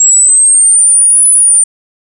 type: linear two-way sweep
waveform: sine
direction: up then down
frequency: 7550 to 10000 to 9000 Hz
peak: -3 dBFS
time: 0-1.64 s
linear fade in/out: 5 ms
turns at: 1.3 s
effects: none